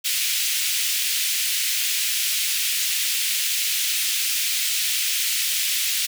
pink high-pass noise, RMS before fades -23 dBFS, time 0.04-6.07 s, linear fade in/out 20 ms, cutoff 2400 Hz, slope 24 dB/octave, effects none

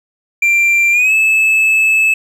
triangle tone with pitch glide, 2366 to 2610 Hz, D7 to E7, +12 to -18 cents, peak -7 dBFS, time 0.42-2.14 s, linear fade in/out 5 ms, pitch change +170 cents, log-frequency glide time 0.91-1.13 s, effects none

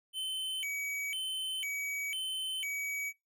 square tone with vibrato, 2637 Hz, E7, in tune, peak -35 dBFS, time 0.13-3.13 s, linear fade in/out 50 ms, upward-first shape square, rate 1 Hz, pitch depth 260 cents each way, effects noise-tail reverb RT60 0.2 s tail -20 dB re dry

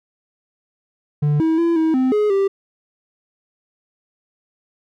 triangle tone with pitch steps, 147.6 / 321.7 / 336.7 / 320.1 / 258.7 / 420.3 / 392.5 Hz, D3 / E4 / E4 / D#4 / C4 / G#4 / G4, +9 / -42 / +37 / +49 / -19 / +21 / +2 cents, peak -12 dBFS, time 1.22-2.48 s, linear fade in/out 10 ms, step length 180 ms, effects none

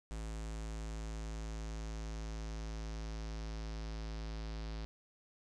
square tone with low-pass filter sweep, 54.4 Hz, A1, 19 cents flat, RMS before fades -42 dBFS, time 0.11-4.85 s, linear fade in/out 0 ms, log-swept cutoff 7900 to 4800 Hz, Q 2.5, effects none

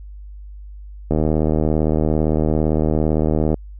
click train, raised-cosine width 2 ms, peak -5 dBFS, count 190, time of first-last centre 1.11-3.542 s, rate 77.7 Hz, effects added 50 Hz sine -33 dBFS peak until 3.79 s

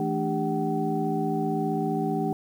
sine tone cluster, 163.9 / 219.2 / 297.8 / 397.3 / 757 Hz, E3 / A3 / D4 / G4 / F#5, -10 / -6 / +24 / +23 / +39 cents, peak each -30 dBFS, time 0-2.33 s, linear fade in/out 2 ms, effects tanh soft clip ceiling -12 dBFS + 9-bit

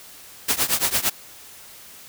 white noise with tremolo, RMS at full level -18 dBFS, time 0.48-1.1 s, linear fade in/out 10 ms, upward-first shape triangle, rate 8.8 Hz, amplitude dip 95%, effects white hiss -44 dBFS RMS until 2.08 s

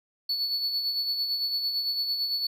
triangle tone with tremolo, 4435 Hz, C#8, in tune, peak -23 dBFS, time 0.29-2.47 s, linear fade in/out 5 ms, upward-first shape sine, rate 8.9 Hz, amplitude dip 45%, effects none

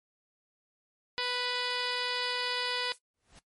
harmonic tone, 493.9 Hz, B4, in tune, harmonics 1 / 2 / 3 / 4 / 5 / 6 / 7 / 8 / 9 / 10, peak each -39 / -39 / -39 / -39 / -39 / -39 / -39 / -39 / -39 / -39 dBFS, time 1.18-2.92 s, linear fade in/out 0 ms
violet noise, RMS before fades -46 dBFS, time 1.19-2.99 s, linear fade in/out 50 ms
pink noise with exponential growth, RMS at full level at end -50 dBFS, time 3.14-3.39 s, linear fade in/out 1 ms, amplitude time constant 53 ms
effects noise-tail reverb RT60 0.1 s tail -17 dB re dry + MP3 48 kbps

